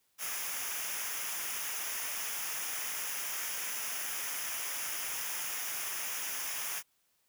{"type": "noise with comb filter", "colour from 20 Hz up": "white", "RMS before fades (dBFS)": -37, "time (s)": [0.18, 6.83], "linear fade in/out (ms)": 50, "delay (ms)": 0.24, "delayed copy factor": -0.75, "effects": ["white hiss -74 dBFS RMS until 7.28 s"]}